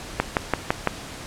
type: click train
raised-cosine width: 0.5 ms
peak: -3 dBFS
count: 5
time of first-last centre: 0.2-0.873 s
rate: 5.94 Hz
effects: pink hiss -37 dBFS RMS until 1.26 s + low-pass 9000 Hz 12 dB/octave